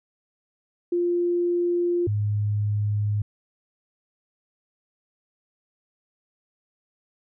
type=tone pair in turn; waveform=sine; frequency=349.2 / 104.12 Hz; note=F4 / G#2; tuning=0 / +5 cents; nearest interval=octave + major sixth; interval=2095 cents; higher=first; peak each=-20 / -21 dBFS; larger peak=first; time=0.92-2.07 / 2.07-3.22 s; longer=neither; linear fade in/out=5 ms; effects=none